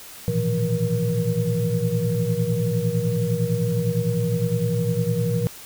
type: tone cluster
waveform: sine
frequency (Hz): 112.5 / 121.4 / 161.5 / 172.3 / 475.6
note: A2 / B2 / E3 / F3 / A#4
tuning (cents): +39 / -29 / -35 / -23 / +35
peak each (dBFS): -26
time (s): 0.28-5.47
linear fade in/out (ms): 0
effects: white hiss -41 dBFS RMS until 5.65 s